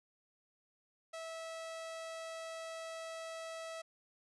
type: tone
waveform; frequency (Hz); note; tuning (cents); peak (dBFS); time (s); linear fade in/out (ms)
sawtooth; 652; E5; -19; -39; 1.13-3.82; 10
effects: resampled to 22050 Hz